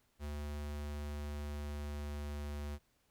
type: tone with pitch glide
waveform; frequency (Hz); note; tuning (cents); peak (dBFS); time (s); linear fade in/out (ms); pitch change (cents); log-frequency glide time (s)
square; 73.6 to 73.09; D2 to D2; +4 to -8; -40; 0.19-2.79; 50; -12; 0.53-2.67
effects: pink hiss -75 dBFS RMS until 3.1 s